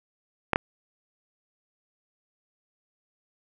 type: clicks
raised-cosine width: 0.5 ms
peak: -6 dBFS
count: 2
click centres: 0.533 / 0.559 s
effects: none